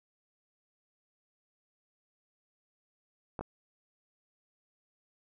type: clicks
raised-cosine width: 1 ms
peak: -23 dBFS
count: 2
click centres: 3.392 / 3.41 s
effects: none